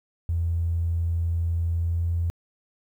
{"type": "tone with pitch glide", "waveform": "triangle", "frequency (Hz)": [84, 84.88], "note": ["E2", "F2"], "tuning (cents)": [33, -49], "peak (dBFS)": -18, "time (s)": [0.29, 2.3], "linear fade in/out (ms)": 0, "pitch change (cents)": 18, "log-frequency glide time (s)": [1.75, 2.1], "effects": ["tanh soft clip ceiling -20 dBFS", "10-bit"]}